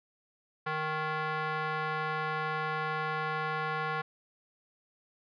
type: tone with band-pass filter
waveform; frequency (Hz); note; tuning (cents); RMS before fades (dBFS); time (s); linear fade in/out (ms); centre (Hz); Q
square; 155.56; D#3; 0; -33; 0.66-4.02; 10; 1300; 1.6
effects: resampled to 11025 Hz